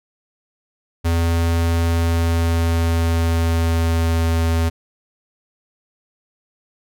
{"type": "tone with pitch glide", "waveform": "square", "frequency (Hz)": [83.8, 82.5], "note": ["E2", "E2"], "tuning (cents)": [29, 2], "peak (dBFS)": -16, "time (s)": [1.04, 4.7], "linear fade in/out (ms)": 20, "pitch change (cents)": -27, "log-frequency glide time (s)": [1.86, 4.44], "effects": []}